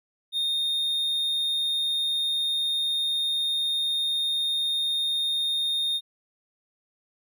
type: tone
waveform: triangle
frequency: 3676 Hz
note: A#7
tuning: 25 cents flat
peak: -22 dBFS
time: 0.32-6.01 s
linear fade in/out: 50 ms
effects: none

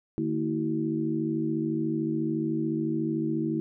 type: harmonic tone with a mistuned harmonic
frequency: 75.6 Hz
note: D#2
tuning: 49 cents flat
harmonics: 2 / 3 / 4 / 5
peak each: -33 / -31 / -28 / -36 dBFS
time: 0.18-3.6 s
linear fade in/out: 0 ms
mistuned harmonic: 4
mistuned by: +120 cents
effects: none

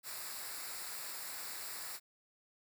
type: noise with comb filter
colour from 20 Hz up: white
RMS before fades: -44 dBFS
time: 0.03-2 s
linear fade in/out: 50 ms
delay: 0.32 ms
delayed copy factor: -0.65
effects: none

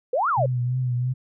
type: exponential two-way sweep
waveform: sine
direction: up then down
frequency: 463.6 to 1443 to 505 Hz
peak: -19 dBFS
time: 0.13-0.46 s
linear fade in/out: 5 ms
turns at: 0.29 s
type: tone with vibrato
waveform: sine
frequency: 125.3 Hz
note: B2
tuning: 25 cents sharp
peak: -21 dBFS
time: 0.37-1.14 s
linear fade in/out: 20 ms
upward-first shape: triangle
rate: 3 Hz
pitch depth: 56 cents each way
effects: none

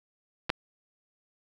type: clicks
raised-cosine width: 0.3 ms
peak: -14 / -9 dBFS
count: 2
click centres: 0.495 / 0.501 s
effects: none

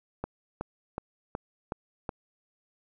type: click train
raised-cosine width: 1 ms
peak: -18 dBFS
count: 6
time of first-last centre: 0.24-2.092 s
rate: 2.7 Hz
effects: none

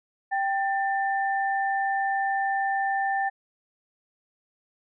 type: tone pair together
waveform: sine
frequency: 784 / 1786.7 Hz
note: G5 / A6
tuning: 0 / +26 cents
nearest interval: octave + major second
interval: 1426 cents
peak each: -24 / -29 dBFS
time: 0.31-3.3 s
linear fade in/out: 20 ms
effects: none

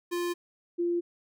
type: tone pair in turn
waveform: square / sine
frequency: 349.2 / 346 Hz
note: F4 / F4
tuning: 0 / -16 cents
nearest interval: unison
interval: 16 cents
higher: first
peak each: -29 / -25 dBFS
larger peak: second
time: 0.11-0.34 / 0.78-1.01 s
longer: neither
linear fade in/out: 20 ms
effects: none

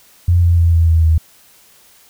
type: tone with pitch steps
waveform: sine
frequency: 87.31 / 85.81 / 84.34 / 82.89 / 81.46 / 80.06 Hz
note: F2 / F2 / E2 / E2 / E2 / D#2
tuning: 0 / -30 / +40 / +10 / -20 / +50 cents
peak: -8 dBFS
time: 0.28-1.18 s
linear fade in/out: 5 ms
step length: 150 ms
effects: white hiss -48 dBFS RMS until 2.09 s

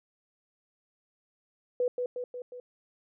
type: tone with echo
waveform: sine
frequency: 494.2 Hz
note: B4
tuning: 1 cent sharp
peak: -24 dBFS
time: 1.8-1.88 s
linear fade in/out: 2 ms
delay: 180 ms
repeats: 4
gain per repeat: -4 dB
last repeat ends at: 2.6 s
effects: none

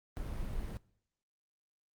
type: noise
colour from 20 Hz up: brown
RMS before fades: -38 dBFS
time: 0.17-0.77 s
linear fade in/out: 0 ms
effects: noise-tail reverb RT60 0.7 s tail -23 dB re dry + Opus 32 kbps

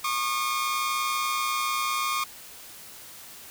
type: tone pair together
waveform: sawtooth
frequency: 1091.4 / 1212 Hz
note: C#6 / D#6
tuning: -27 / -46 cents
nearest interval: major second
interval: 181 cents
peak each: -25 / -24 dBFS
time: 0.04-2.24 s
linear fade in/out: 5 ms
effects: white hiss -45 dBFS RMS until 3.5 s

